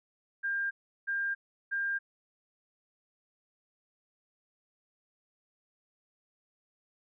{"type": "tone bursts", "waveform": "sine", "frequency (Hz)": 1600, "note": "G6", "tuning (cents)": 35, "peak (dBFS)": -29, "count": 3, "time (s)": [0.43, 1.99], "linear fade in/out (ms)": 20, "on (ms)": 280, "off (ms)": 360, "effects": []}